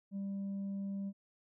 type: tone with tanh clipping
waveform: sine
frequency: 197.2 Hz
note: G3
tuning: 11 cents sharp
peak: -37 dBFS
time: 0.11-1.13 s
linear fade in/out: 50 ms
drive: 2 dB
effects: none